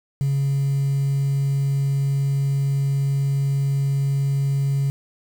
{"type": "tone", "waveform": "sine", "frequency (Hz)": 138.5, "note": "C#3", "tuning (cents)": -1, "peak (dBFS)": -16, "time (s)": [0.21, 4.9], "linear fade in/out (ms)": 0, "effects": ["tanh soft clip ceiling -16 dBFS", "7-bit"]}